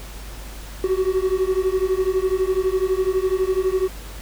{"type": "beating tone pair", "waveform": "triangle", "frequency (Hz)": [370, 382], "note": ["F#4", "G4"], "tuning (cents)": [0, -45], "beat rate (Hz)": 12, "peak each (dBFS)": -19, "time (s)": [0.84, 3.88], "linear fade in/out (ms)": 2, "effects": ["added 50 Hz sine -34 dBFS peak until 4.21 s", "pink hiss -40 dBFS RMS until 4.21 s"]}